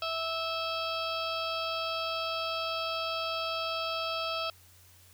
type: harmonic tone with a mistuned harmonic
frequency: 655 Hz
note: E5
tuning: 11 cents flat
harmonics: 1 / 2 / 4 / 5 / 6 / 7 / 8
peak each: -36 / -35 / -39 / -39 / -44 / -42 / -43 dBFS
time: 0.02-4.5 s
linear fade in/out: 2 ms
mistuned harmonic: 5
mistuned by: -18 cents
effects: added 90 Hz sine -59 dBFS peak until 5.13 s + white hiss -59 dBFS RMS until 5.13 s